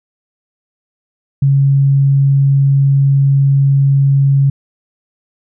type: tone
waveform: sine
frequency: 138.2 Hz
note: C#3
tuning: 5 cents flat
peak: -7 dBFS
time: 1.42-4.5 s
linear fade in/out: 5 ms
effects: none